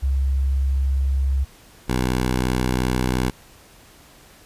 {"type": "tone pair in turn", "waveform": ["sine", "10% pulse"], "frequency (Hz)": [67.5, 62.82], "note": ["C#2", "B1"], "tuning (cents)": [-45, 30], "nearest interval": "minor second", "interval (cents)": 125, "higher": "first", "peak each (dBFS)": [-17, -11], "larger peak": "second", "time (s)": [[0.02, 1.45], [1.88, 3.31]], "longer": "neither", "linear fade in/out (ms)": 20, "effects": ["pink hiss -49 dBFS RMS until 4.45 s", "resampled to 32000 Hz"]}